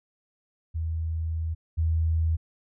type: tone pair in turn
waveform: sine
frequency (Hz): 81 / 81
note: E2 / E2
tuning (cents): -30 / -30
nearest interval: unison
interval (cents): 0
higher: neither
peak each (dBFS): -26 / -21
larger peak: second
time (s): 0.74-1.55 / 1.77-2.37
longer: first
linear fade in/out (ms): 20
effects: none